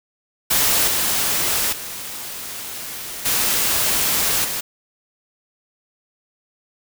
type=noise with level steps; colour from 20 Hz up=white; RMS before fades=-17 / -20 / -31 / -19 / -25 dBFS; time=0.5-4.61 s; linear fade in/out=10 ms; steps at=0.87 / 1.72 / 3.25 / 4.44 s; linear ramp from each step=10 ms; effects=none